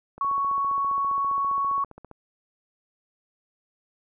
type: click train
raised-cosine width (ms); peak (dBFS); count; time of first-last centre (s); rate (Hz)
1; -29; 30; 0.18-2.113; 15
type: tone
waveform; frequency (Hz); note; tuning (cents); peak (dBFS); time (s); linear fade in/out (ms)
sine; 1112; C#6; +5; -22; 0.21-1.84; 2
effects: none